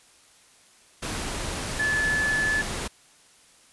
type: tone in noise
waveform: sine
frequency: 1730 Hz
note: A6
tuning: 30 cents flat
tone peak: -22 dBFS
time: 1.79-2.62 s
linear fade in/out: 10 ms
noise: pink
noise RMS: -31 dBFS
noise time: 1.02-2.88 s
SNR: +6 dB
effects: white hiss -56 dBFS RMS until 3.72 s + resampled to 24000 Hz